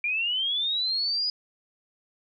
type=linear sweep; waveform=sine; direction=up; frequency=2361 to 4978 Hz; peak=-24 dBFS; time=0.04-1.3 s; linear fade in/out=2 ms; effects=none